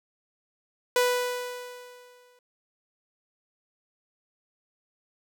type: tone with exponential decay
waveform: sawtooth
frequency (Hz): 493.9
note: B4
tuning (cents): 0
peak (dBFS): -15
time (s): 0.96-2.39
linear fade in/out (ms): 2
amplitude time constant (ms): 310
effects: none